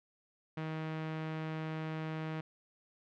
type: tone with low-pass filter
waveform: sawtooth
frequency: 158 Hz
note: D#3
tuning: 27 cents sharp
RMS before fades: -39 dBFS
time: 0.57-2.41 s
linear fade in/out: 5 ms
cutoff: 2500 Hz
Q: 1.1
effects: none